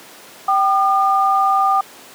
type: tone pair together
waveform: sine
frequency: 777 / 1209.3 Hz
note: G5 / D#6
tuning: -16 / -50 cents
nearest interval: minor sixth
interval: 766 cents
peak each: -15 dBFS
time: 0.48-1.81 s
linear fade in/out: 5 ms
effects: pink hiss -40 dBFS RMS until 2.14 s + high-pass 300 Hz 12 dB/octave